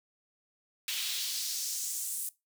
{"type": "noise with high-pass filter sweep", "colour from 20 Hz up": "pink", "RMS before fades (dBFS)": -35, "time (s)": [0.88, 2.29], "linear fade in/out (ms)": 2, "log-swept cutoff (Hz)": [2900, 9700], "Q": 1.9, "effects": ["noise-tail reverb RT60 0.2 s tail -19 dB re dry"]}